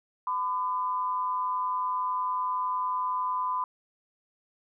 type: tone pair together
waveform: sine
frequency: 1009.1 / 1200 Hz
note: B5 / D6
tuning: +37 / +37 cents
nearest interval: minor third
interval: 300 cents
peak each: -27 / -34 dBFS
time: 0.27-3.64 s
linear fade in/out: 2 ms
effects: none